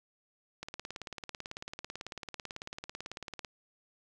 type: click train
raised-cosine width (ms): 0.2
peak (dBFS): -23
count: 52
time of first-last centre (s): 0.63-3.448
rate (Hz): 18.1
effects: none